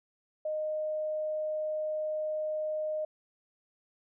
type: tone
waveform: sine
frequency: 617 Hz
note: D#5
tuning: 15 cents flat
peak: -30 dBFS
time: 0.45-3.05 s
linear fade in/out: 5 ms
effects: none